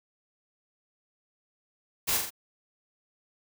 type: noise with echo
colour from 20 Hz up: white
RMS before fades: -27 dBFS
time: 2.07-2.18 s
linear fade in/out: 20 ms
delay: 42 ms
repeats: 3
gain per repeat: -4 dB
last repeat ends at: 2.306 s
effects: none

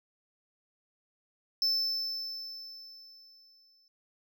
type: tone with exponential decay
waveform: triangle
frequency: 5280 Hz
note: E8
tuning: 2 cents sharp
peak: -23 dBFS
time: 1.62-3.88 s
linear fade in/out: 1 ms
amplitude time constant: 490 ms
effects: none

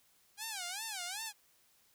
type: tone with vibrato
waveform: 5% pulse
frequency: 795 Hz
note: G5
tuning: 24 cents sharp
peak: -27 dBFS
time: 0.37-1.33 s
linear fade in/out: 50 ms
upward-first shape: sine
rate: 2.6 Hz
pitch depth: 220 cents each way
effects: white hiss -69 dBFS RMS until 1.94 s

